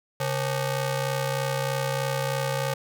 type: ring-modulated tone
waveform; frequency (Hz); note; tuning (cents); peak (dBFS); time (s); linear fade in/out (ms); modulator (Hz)
sawtooth; 338.8; E4; +48; -18; 0.2-2.74; 5; 201
effects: none